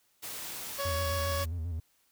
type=noise; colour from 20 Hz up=white; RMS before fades=-40 dBFS; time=0.22-1.46 s; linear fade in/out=20 ms
type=harmonic tone; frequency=559 Hz; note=C#5; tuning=14 cents sharp; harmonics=1 / 2 / 3 / 4 / 5 / 6 / 7 / 8 / 9 / 10; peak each=-34 / -36 / -42 / -49 / -49 / -45 / -55 / -48 / -47 / -47 dBFS; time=0.78-1.45 s; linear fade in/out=20 ms
type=tone with vibrato; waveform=triangle; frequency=83.5 Hz; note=E2; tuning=23 cents sharp; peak=-30 dBFS; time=0.85-1.8 s; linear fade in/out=5 ms; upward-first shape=square; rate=7.5 Hz; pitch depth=75 cents each way
effects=white hiss -70 dBFS RMS until 2.11 s